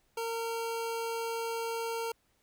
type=tone; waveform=25% pulse; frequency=458.5 Hz; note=A#4; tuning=29 cents flat; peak=-29 dBFS; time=0.17-2.12 s; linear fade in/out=5 ms; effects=pink hiss -72 dBFS RMS until 2.42 s